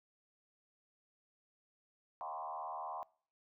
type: tone with frequency modulation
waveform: sine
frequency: 880 Hz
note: A5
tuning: in tune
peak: -40 dBFS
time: 2.21-3.03 s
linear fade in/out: 0 ms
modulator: 76.5 Hz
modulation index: 2.9
effects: noise-tail reverb RT60 0.5 s tail -23 dB re dry